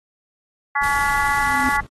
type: harmonic tone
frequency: 283.2 Hz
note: C#4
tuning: 37 cents sharp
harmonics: 3 / 4 / 5 / 6 / 7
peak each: -22 / -23 / -26 / -25 / -23 dBFS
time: 0.75-1.81 s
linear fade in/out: 10 ms
type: noise with tremolo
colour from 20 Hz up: brown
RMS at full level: -34 dBFS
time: 0.81-1.87 s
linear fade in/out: 5 ms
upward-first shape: sine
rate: 7.3 Hz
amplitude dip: 25%
type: noise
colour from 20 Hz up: white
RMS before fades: -33 dBFS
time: 0.83-1.77 s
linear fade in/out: 5 ms
type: tone with exponential growth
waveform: sine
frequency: 259.2 Hz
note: C4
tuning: 16 cents flat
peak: -20 dBFS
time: 1.23-1.69 s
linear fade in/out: 0 ms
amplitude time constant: 100 ms
effects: AAC 32 kbps